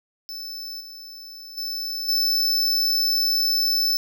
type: tone with level steps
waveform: square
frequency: 5274 Hz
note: E8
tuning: in tune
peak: -32 / -38 / -27 / -19 dBFS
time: 0.29-3.97 s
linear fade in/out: 0 ms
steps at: 0.8 / 1.57 / 2.08 s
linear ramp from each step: 10 ms
effects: none